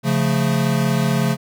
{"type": "chord", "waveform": "square", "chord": "Db augmented", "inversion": "none", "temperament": "equal", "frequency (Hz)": [138.59, 174.61, 220], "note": ["Db3", "F3", "A3"], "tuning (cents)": [0, 0, 0], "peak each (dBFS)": [-20, -22, -22], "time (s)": [0.03, 1.37], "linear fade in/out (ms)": 50, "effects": []}